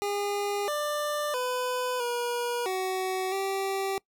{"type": "tone with pitch steps", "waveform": "25% pulse", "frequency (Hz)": [406.8, 593, 501, 480.6, 375.1, 388.9], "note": ["G#4", "D5", "B4", "B4", "F#4", "G4"], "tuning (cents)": [-36, 17, 25, -47, 24, -14], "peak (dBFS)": -24, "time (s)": [0.02, 3.98], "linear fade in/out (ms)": 0, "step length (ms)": 660, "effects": ["noise-tail reverb RT60 0.1 s tail -23 dB re dry"]}